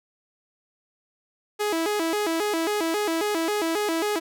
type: tone with vibrato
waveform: sawtooth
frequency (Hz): 370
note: F#4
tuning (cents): 0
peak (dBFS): -19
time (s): 1.59-4.2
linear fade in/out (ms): 20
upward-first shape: square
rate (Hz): 3.7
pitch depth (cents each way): 210
effects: none